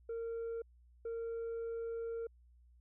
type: tone bursts at uneven times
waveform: sine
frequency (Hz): 460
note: A#4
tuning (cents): -23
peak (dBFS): -35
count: 2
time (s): 0.09-0.62 / 1.05-2.27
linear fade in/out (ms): 5
effects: tanh soft clip ceiling -37 dBFS + added 60 Hz sine -61 dBFS peak until 2.8 s